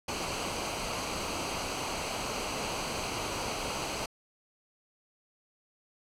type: noise with comb filter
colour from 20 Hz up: pink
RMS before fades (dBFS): -34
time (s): 0.08-4.06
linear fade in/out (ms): 5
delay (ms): 0.56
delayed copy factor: -0.6
effects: low-pass 8000 Hz 12 dB/octave